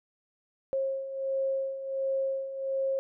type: beating tone pair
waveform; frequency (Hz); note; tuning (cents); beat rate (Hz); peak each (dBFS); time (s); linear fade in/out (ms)
sine; 537 / 538.4; C5 / C5; +45 / +49; 1.4; -35 / -29; 0.73-2.99; 0
effects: none